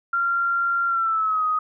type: tone with pitch glide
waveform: sine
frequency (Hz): 1382 to 1252.7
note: F6 to D#6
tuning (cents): -19 to +11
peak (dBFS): -19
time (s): 0.13-1.59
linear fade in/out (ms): 5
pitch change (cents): -170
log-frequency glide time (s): 0.87-1.45
effects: none